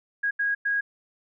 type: tone bursts at uneven times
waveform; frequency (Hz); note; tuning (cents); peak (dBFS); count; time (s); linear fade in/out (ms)
sine; 1644; G#6; -18; -22; 3; 0.23-0.31 / 0.39-0.55 / 0.65-0.81; 10
effects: none